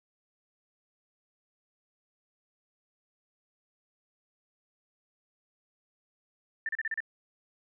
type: tone bursts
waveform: sine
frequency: 1786 Hz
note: A6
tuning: 25 cents sharp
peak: -29 dBFS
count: 6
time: 6.66-7.004 s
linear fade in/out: 2 ms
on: 29 ms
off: 34 ms
effects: none